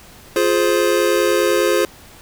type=chord; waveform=square; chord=F minor; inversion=none; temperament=just; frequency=349.2 / 419.1 / 523.8 Hz; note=F4 / Ab4 / C5; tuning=0 / +16 / +2 cents; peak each=-19 dBFS; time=0.36-1.85 s; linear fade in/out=2 ms; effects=pink hiss -43 dBFS RMS until 2.21 s